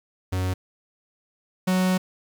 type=tone pair in turn; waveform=45% pulse; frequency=92.5 / 185 Hz; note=F#2 / F#3; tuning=0 / 0 cents; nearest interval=octave; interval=1200 cents; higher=second; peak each=-23 / -19 dBFS; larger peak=second; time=0.32-0.54 / 1.67-1.98 s; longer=second; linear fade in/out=10 ms; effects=9-bit